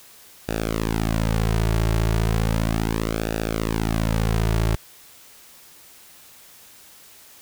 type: tone with flanger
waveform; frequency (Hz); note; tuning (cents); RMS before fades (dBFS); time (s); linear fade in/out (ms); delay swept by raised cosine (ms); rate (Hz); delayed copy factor
sawtooth; 55; A1; 0; -22; 0.48-4.76; 10; 0.94 to 4.04; 0.35; -0.85
effects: white hiss -48 dBFS RMS until 7.41 s